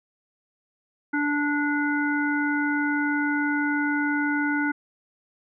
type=harmonic tone; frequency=292.3 Hz; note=D4; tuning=8 cents flat; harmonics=1 / 3 / 5 / 7; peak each=-24 / -32 / -26 / -34 dBFS; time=1.13-4.72 s; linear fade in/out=10 ms; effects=none